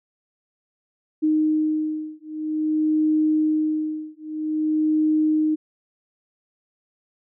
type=beating tone pair; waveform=sine; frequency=309.2 / 309.71 Hz; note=D#4 / D#4; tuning=-11 / -8 cents; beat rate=0.51 Hz; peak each=-22 / -22 dBFS; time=1.22-5.56 s; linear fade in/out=20 ms; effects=none